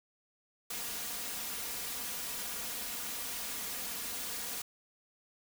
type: noise with comb filter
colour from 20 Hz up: white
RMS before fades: -39 dBFS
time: 0.7-4.62 s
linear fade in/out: 5 ms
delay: 4.2 ms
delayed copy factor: +0.6
effects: none